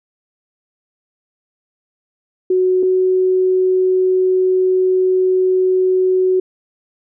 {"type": "tone pair in turn", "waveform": "sine", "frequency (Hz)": [369.6, 371.7], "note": ["F#4", "F#4"], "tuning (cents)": [-2, 8], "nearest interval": "unison", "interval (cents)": 10, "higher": "second", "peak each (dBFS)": -11, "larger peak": "neither", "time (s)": [[2.5, 2.83], [2.83, 6.4]], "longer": "second", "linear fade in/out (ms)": 5, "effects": []}